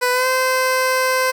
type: tone with pitch glide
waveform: 15% pulse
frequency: 496.8 to 516.1 Hz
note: B4 to C5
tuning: +10 to -24 cents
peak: -9 dBFS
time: 0.01-1.32 s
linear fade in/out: 20 ms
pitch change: +66 cents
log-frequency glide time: 0.11-0.27 s
effects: none